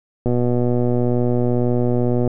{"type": "click train", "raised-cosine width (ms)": 2, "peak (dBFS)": -7, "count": 247, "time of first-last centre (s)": [0.26, 2.276], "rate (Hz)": 122, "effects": []}